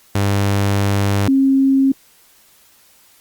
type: tone pair in turn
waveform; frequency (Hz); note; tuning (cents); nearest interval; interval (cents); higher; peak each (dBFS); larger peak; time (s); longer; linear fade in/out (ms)
sawtooth / sine; 100 / 269.6; G2 / C#4; +35 / -48; octave + perfect fourth; 1717; second; -10; neither; 0.15-1.28 / 1.28-1.92; first; 5
effects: white hiss -51 dBFS RMS until 3.2 s + Opus 48 kbps